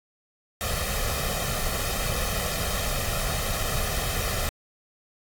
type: noise with comb filter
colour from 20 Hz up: pink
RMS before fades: -27 dBFS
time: 0.61-4.49 s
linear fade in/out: 0 ms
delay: 1.6 ms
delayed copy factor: +0.75
effects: AAC 64 kbps